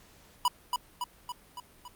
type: tone with echo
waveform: square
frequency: 982 Hz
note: B5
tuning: 10 cents flat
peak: -23 dBFS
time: 0.45-0.48 s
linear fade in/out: 2 ms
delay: 280 ms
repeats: 5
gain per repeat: -4 dB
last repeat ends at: 1.88 s
effects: pink hiss -58 dBFS RMS until 1.95 s + Opus 48 kbps